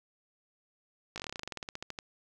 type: slowing click train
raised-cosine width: 0.2 ms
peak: -21 dBFS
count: 20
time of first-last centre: 1.16-1.988 s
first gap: 18 ms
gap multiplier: 1.09
effects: none